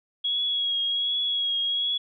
sine tone with vibrato, 3322 Hz, G#7, in tune, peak -23 dBFS, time 0.24-1.98 s, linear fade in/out 10 ms, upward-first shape triangle, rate 1.3 Hz, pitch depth 32 cents each way, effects none

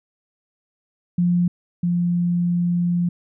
sine tone pair in turn, 175.7 / 174.49 Hz, F3 / F3, +11 / -1 cents, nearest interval unison, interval 12 cents, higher first, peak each -15 / -17 dBFS, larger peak first, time 1.18-1.48 / 1.83-3.09 s, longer second, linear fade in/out 5 ms, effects none

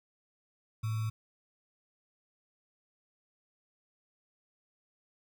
sine tone with sample-and-hold, 110 Hz, A2, in tune, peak -30 dBFS, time 0.83-1.1 s, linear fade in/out 10 ms, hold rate 1225 Hz, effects none

